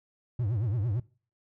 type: tone with vibrato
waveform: triangle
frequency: 110 Hz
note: A2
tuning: in tune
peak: -24 dBFS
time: 0.39-1 s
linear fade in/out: 5 ms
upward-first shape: triangle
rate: 8.9 Hz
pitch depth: 280 cents each way
effects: noise-tail reverb RT60 0.4 s tail -22 dB re dry